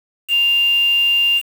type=tone with quantisation; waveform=sine; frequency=2794 Hz; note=F7; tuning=in tune; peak=-12 dBFS; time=0.28-1.42 s; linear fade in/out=50 ms; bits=5; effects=none

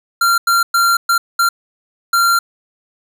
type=tone bursts at uneven times; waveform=square; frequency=1379 Hz; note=F6; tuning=22 cents flat; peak=-11 dBFS; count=6; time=0.21-0.38 / 0.47-0.63 / 0.74-0.97 / 1.09-1.18 / 1.39-1.49 / 2.13-2.39 s; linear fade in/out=5 ms; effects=none

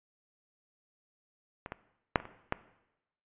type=clicks; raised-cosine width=0.5 ms; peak=-24 / -22 / -7 / -28 / -29 / -13 dBFS; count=6; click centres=1.661 / 1.721 / 2.158 / 2.201 / 2.254 / 2.524 s; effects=noise-tail reverb RT60 0.9 s tail -17 dB re dry + resampled to 8000 Hz

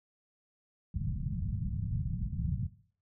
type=low-pass noise; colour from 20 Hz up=white; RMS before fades=-34 dBFS; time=0.94-2.67 s; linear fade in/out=5 ms; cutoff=180 Hz; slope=48 dB/octave; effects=noise-tail reverb RT60 0.5 s tail -17 dB re dry

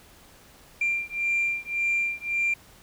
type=beating tone pair; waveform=sine; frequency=2376 / 2377.8 Hz; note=D7 / D7; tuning=+20 / +21 cents; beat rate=1.8 Hz; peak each=-26 dBFS; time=0.81-2.54 s; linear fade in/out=5 ms; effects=tanh soft clip ceiling -18 dBFS + pink hiss -53 dBFS RMS until 2.82 s

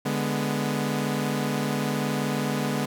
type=chord; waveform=sawtooth; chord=G# diminished; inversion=second; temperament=equal; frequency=146.83 / 207.7 / 246.9 Hz; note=D3 / G#3 / B3; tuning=0 / 0 / 0 cents; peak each=-25 dBFS; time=0.05-2.86 s; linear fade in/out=10 ms; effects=none

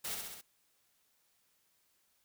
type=noise with echo; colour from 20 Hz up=white; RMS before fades=-39 dBFS; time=0.04-0.15 s; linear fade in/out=10 ms; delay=66 ms; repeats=4; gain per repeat=-3 dB; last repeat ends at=0.414 s; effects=white hiss -74 dBFS RMS until 2.24 s

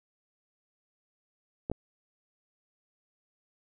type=clicks; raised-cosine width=2 ms; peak=-19 dBFS; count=2; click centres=1.699 / 1.716 s; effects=none

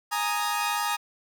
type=chord; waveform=sawtooth; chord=Ab suspended second; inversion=none; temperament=equal; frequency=830.6 / 932.3 / 1244.5 Hz; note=Ab5 / Bb5 / Eb6; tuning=0 / 0 / 0 cents; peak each=-26 dBFS; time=0.11-0.97 s; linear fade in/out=20 ms; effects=none

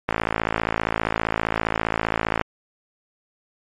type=click train; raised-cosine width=0.5 ms; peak=-5 dBFS; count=129; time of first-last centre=0.09-2.413 s; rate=55.1 Hz; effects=MP3 64 kbps

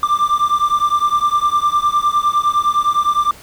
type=beating tone pair; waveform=triangle; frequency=1180 / 1189.8 Hz; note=D6 / D6; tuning=+8 / +22 cents; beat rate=9.8 Hz; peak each=-14 / -14 dBFS; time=0.03-3.31 s; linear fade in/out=2 ms; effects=pink hiss -40 dBFS RMS until 3.42 s

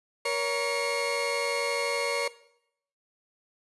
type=tone cluster; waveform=30% pulse; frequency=470.6 / 562 / 2175 Hz; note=A#4 / C#5 / C#7; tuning=+16 / +24 / -33 cents; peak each=-28 dBFS; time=0.25-2.28 s; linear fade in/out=5 ms; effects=noise-tail reverb RT60 0.7 s tail -17 dB re dry + resampled to 24000 Hz

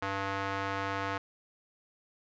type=tone with band-pass filter; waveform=square; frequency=98 Hz; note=G2; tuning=in tune; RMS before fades=-34 dBFS; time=0.02-1.18 s; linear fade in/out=5 ms; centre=1300 Hz; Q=1.1; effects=resampled to 16000 Hz

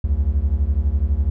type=beating tone pair; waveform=triangle; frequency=64.5 / 76.5 Hz; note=C2 / D#2; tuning=-24 / -29 cents; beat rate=12 Hz; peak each=-17 / -17 dBFS; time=0.04-1.3 s; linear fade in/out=5 ms; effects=none

